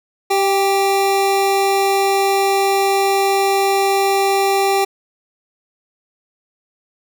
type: tone pair together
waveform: square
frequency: 390.1 / 791 Hz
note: G4 / G5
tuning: -8 / +15 cents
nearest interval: octave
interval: 1223 cents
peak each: -17 dBFS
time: 0.3-4.85 s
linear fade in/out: 10 ms
effects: none